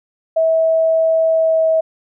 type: tone with pitch glide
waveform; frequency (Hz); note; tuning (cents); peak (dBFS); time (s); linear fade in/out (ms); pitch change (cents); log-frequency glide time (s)
sine; 648 to 643.5; E5 to E5; -30 to -42; -11; 0.36-1.81; 10; -12; 1.29-1.67
effects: none